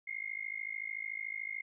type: tone with amplitude modulation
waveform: sine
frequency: 2130 Hz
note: C7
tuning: 30 cents sharp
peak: -33 dBFS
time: 0.07-1.62 s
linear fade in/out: 10 ms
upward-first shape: sine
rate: 53.6 Hz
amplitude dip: 100%
effects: none